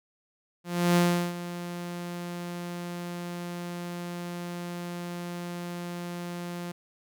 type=tone with ADSR envelope; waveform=sawtooth; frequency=174.61 Hz; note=F3; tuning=in tune; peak=-15 dBFS; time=0.64-6.72 s; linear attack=320 ms; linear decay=370 ms; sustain=-15 dB; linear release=8 ms; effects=none